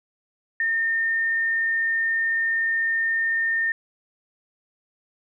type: tone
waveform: sine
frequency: 1819 Hz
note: A#6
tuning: 43 cents flat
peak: -20 dBFS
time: 0.6-3.72 s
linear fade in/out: 2 ms
effects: none